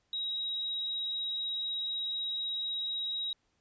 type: tone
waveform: sine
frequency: 3821 Hz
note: A#7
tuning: 42 cents sharp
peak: -32 dBFS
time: 0.13-3.33 s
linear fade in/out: 2 ms
effects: pink hiss -75 dBFS RMS until 3.6 s + resampled to 16000 Hz